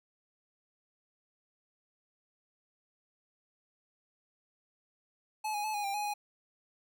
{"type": "tone with pitch steps", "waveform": "square", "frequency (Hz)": [859, 829, 862, 825, 793, 833, 828], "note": ["A5", "G#5", "A5", "G#5", "G5", "G#5", "G#5"], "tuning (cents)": [-42, -3, -36, -12, 20, 5, -5], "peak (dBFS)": -33, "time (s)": [5.44, 6.14], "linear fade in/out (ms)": 10, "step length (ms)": 100, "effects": []}